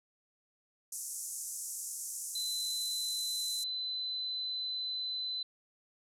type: band-pass noise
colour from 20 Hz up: pink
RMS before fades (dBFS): -41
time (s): 0.92-3.64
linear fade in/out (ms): 5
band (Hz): 6100 to 12000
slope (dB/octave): 48
type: tone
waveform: sine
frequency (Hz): 4026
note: B7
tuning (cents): +33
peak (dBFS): -34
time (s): 2.35-5.43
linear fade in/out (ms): 5
effects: none